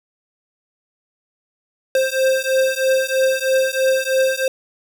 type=beating tone pair; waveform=square; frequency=525 / 528.1 Hz; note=C5 / C5; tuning=+6 / +16 cents; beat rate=3.1 Hz; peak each=-19 dBFS; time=1.95-4.48 s; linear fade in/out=2 ms; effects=none